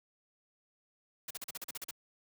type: noise bursts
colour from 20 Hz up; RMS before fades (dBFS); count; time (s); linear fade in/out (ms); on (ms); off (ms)
white; -41; 10; 1.28-1.91; 5; 27; 40
effects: high-pass 100 Hz 12 dB/octave